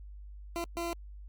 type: tone bursts at uneven times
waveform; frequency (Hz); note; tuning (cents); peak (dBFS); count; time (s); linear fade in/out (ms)
20% pulse; 340.5; F4; -44; -28; 2; 0.56-0.64 / 0.77-0.93; 0
effects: added 50 Hz sine -44 dBFS peak until 1.28 s + Opus 48 kbps